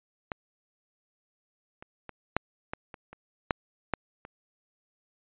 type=clicks; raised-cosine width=0.5 ms; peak=-17 / -29 / -25 / -9 / -18 / -27 / -30 / -8 / -11 / -28 dBFS; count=10; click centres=0.318 / 1.825 / 2.093 / 2.366 / 2.735 / 2.942 / 3.13 / 3.508 / 3.937 / 4.251 s; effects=resampled to 8000 Hz